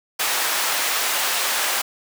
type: high-pass noise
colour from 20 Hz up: pink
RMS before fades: -22 dBFS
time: 0.19-1.82 s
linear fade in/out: 10 ms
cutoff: 890 Hz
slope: 12 dB/octave
effects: none